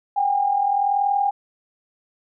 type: tone pair together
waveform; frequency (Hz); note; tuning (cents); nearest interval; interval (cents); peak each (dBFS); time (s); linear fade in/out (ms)
sine; 768.2 / 809; G5 / G#5; -35 / -46; minor second; 89; -24 / -18; 0.16-1.31; 10
effects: none